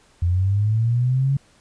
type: linear sweep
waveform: sine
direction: up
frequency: 84.6 to 140 Hz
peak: -16 dBFS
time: 0.22-1.37 s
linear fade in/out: 5 ms
effects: pink hiss -56 dBFS RMS until 1.6 s + resampled to 22050 Hz